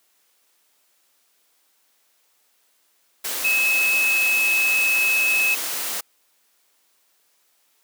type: tone in noise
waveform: sine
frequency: 2583 Hz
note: E7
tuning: 36 cents flat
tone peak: -17 dBFS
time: 3.44-5.55 s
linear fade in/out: 10 ms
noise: white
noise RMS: -27 dBFS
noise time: 3.24-6.01 s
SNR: +7 dB
effects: white hiss -64 dBFS RMS until 7.83 s + high-pass 300 Hz 12 dB/octave